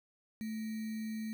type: tone with sample-and-hold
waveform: sine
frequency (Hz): 219.3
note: A3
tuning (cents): -6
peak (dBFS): -36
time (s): 0.41-1.33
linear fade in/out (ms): 0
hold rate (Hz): 2100
effects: none